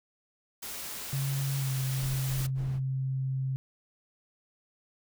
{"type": "noise", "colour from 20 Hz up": "white", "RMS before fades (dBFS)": -39, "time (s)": [0.62, 2.47], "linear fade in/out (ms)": 10}
{"type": "tone with pitch glide", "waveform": "sine", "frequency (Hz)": [137, 132.56], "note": ["C#3", "C3"], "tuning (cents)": [-20, 23], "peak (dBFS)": -28, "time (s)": [1.13, 3.56], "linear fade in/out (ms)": 0, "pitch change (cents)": -57, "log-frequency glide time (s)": [1.57, 1.7]}
{"type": "noise bursts", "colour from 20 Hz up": "brown", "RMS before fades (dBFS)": -41, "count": 3, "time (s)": [1.96, 2.804], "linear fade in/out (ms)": 50, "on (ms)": 260, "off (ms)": 32}
{"effects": []}